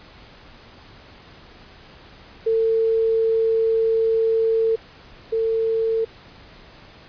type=tone pair in turn; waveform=sine; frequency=450 / 450 Hz; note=A4 / A4; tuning=+39 / +39 cents; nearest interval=unison; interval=0 cents; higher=neither; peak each=-16 / -18 dBFS; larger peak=first; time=2.46-4.76 / 5.32-6.05 s; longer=first; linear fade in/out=10 ms; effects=pink hiss -46 dBFS RMS until 7.08 s + resampled to 11025 Hz